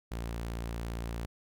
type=tone; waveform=sawtooth; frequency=57.5 Hz; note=A#1; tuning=23 cents flat; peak=-31 dBFS; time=0.11-1.26 s; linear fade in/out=10 ms; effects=none